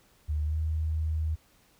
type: tone with pitch glide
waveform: sine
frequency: 75.5 to 78.66 Hz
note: D2 to D#2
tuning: +48 to +19 cents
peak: -26 dBFS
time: 0.28-1.36 s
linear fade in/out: 20 ms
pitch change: +71 cents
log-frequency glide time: 0.44-0.58 s
effects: pink hiss -63 dBFS RMS until 1.79 s